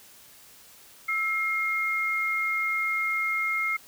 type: tone pair together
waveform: sine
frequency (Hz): 1315.9 / 2136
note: E6 / C7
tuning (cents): -3 / +35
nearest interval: minor sixth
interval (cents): 838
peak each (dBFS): -31 / -25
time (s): 1.08-3.77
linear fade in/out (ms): 10
effects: white hiss -52 dBFS RMS until 3.87 s